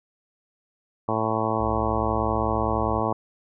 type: harmonic tone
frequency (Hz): 110.6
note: A2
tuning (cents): +9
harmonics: 1 / 2 / 3 / 4 / 5 / 6 / 7 / 8 / 9 / 10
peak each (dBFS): -31 / -31 / -31 / -31 / -31 / -31 / -31 / -31 / -31 / -31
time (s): 1.08-3.13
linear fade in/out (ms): 5
type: tone with pitch glide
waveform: sine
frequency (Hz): 65.41 to 66.75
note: C2 to C2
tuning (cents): 0 to +35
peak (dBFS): -30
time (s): 1.59-3.01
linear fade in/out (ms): 20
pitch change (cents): +35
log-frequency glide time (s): 2.54-2.81
effects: none